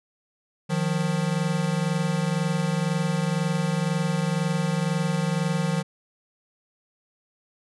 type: tone pair together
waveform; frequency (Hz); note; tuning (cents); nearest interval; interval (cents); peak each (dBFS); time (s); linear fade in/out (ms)
square; 155.5 / 177.49; D#3 / F3; -1 / +28; major second; 229; -26; 0.69-5.83; 20
effects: resampled to 24000 Hz